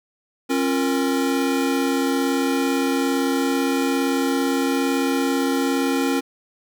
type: chord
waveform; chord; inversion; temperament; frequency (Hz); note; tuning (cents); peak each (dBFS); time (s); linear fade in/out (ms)
square; Bb minor; first; equal with one note detuned; 271.5 / 349.2 / 466.2; Db4 / F4 / Bb4; -36 / 0 / 0; -21 / -27 / -27; 0.49-6.21; 20
effects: none